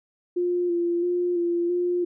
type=tone with vibrato; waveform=sine; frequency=349.2 Hz; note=F4; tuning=in tune; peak=-21 dBFS; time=0.36-2.05 s; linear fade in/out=10 ms; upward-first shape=square; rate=1.5 Hz; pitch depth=23 cents each way; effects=none